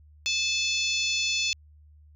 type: harmonic tone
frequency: 869 Hz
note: A5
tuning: 22 cents flat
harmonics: 3 / 4 / 5 / 6 / 7 / 8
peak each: -28 / -30 / -32 / -34 / -35 / -36 dBFS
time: 0.26-1.53 s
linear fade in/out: 0 ms
effects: added 75 Hz sine -51 dBFS peak until 2.15 s